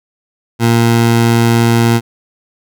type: tone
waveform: 20% pulse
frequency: 116.54 Hz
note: A#2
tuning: in tune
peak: -3 dBFS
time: 0.59-2.01 s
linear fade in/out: 50 ms
effects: none